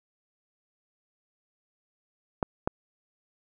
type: clicks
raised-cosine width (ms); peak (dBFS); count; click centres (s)
1; -11; 2; 2.428 / 2.675
effects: none